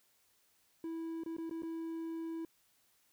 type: tone with dropouts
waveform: triangle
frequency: 327.8 Hz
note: E4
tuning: 10 cents flat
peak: -36 dBFS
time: 0.84-2.45 s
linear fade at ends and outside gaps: 2 ms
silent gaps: 1.236-1.261 / 1.367-1.383 / 1.496-1.51 / 1.622-1.632 s
effects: white hiss -72 dBFS RMS until 3.12 s